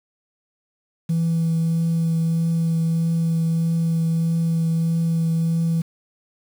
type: tone with vibrato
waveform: sine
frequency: 164.81 Hz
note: E3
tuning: in tune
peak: -16 dBFS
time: 1.09-5.82 s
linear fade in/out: 10 ms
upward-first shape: triangle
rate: 1.6 Hz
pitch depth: 13 cents each way
effects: tanh soft clip ceiling -14 dBFS + 7-bit